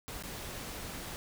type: noise with dropouts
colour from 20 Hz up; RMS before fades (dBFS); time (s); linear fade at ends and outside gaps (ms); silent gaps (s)
pink; -42; 0.08-1.16; 0; 0.225-0.236
effects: none